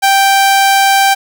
sawtooth tone, 784 Hz, G5, in tune, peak -3 dBFS, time 0.02-1.15 s, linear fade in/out 20 ms, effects none

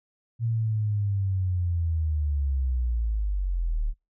sine linear sweep, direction down, 116.7 to 35.32 Hz, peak -23 dBFS, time 0.39-3.94 s, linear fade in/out 50 ms, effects noise-tail reverb RT60 0.2 s tail -22 dB re dry

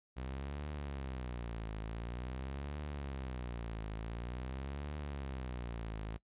sawtooth tone with vibrato, 63 Hz, B1, 35 cents sharp, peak -36 dBFS, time 0.16-6.18 s, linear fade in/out 20 ms, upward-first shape triangle, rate 0.47 Hz, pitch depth 300 cents each way, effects noise-tail reverb RT60 0.1 s tail -21 dB re dry + resampled to 8000 Hz

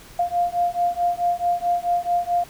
sine beating tone pair, 698.5 / 703.1 Hz, F5 / F5, 0 / +11 cents, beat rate 4.6 Hz, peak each -22 dBFS, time 0.19-2.44 s, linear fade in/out 5 ms, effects pink hiss -45 dBFS RMS until 2.49 s

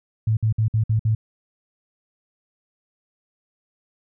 sine tone bursts, 110 Hz, A2, in tune, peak -16 dBFS, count 6, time 0.27-1.15 s, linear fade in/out 5 ms, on 100 ms, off 56 ms, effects none

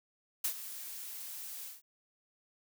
blue noise with ADSR envelope, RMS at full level -31 dBFS, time 0.44-1.82 s, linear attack 6 ms, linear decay 85 ms, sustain -13 dB, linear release 170 ms, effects none

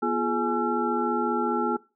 sine tone cluster, 242.9 / 347.6 / 422.3 / 840 / 1351 Hz, B3 / F4 / G#4 / G#5 / E6, -29 / -8 / +29 / +19 / +42 cents, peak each -29 dBFS, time 0.02-1.77 s, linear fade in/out 10 ms, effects noise-tail reverb RT60 0.3 s tail -21 dB re dry

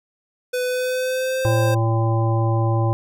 square tone with pitch glide, 499.5 to 526.2 Hz, B4 to C5, +20 to +10 cents, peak -21 dBFS, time 0.53-1.75 s, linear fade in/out 10 ms, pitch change +90 cents, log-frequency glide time 0.64-1.53 s
harmonic tone, 113.2 Hz, A2, 50 cents sharp, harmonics 1 / 3 / 5 / 7 / 9, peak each -17 / -26 / -28 / -28 / -30 dBFS, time 1.45-2.93 s, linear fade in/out 0 ms
effects none

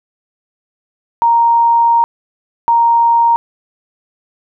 sine tone bursts at uneven times, 932.3 Hz, A#5, in tune, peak -7 dBFS, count 2, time 1.22-2.04 / 2.68-3.36 s, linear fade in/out 0 ms, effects none

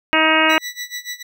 harmonic tone, 316 Hz, D#4, 27 cents sharp, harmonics 1 / 2 / 3 / 4 / 5 / 6 / 7 / 8 / 9, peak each -21 / -21 / -21 / -21 / -21 / -21 / -21 / -21 / -21 dBFS, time 0.13-0.58 s, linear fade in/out 0 ms
20% pulse tone with tremolo, 1962 Hz, B6, 12 cents flat, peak -19 dBFS, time 0.49-1.23 s, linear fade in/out 10 ms, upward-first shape sine, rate 6.9 Hz, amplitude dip 90%
effects none

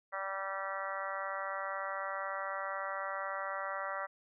harmonic tone, 194 Hz, G3, 18 cents flat, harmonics 3 / 4 / 5 / 6 / 7 / 8 / 9 / 10, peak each -42 / -45 / -46 / -42 / -42 / -47 / -50 / -44 dBFS, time 0.12-4.07 s, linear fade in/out 20 ms, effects none

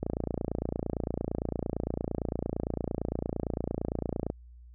click train, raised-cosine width 2 ms, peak -17 dBFS, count 124, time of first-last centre 0.03-4.301 s, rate 28.8 Hz, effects added 60 Hz sine -48 dBFS peak until 4.74 s

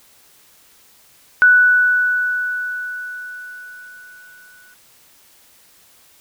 sine tone with exponential decay, 1482 Hz, F#6, 2 cents sharp, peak -6 dBFS, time 1.42-4.74 s, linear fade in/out 0 ms, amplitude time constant 720 ms, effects white hiss -51 dBFS RMS until 6.2 s

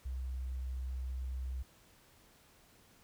sine tone, 64.3 Hz, C2, 30 cents flat, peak -36 dBFS, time 0.05-1.63 s, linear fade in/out 10 ms, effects pink hiss -64 dBFS RMS until 3.03 s

